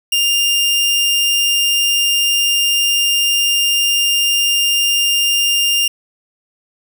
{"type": "tone", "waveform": "sawtooth", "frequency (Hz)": 2802, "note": "F7", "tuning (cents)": 5, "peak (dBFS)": -9, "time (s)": [0.12, 5.88], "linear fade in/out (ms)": 5, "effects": ["7-bit"]}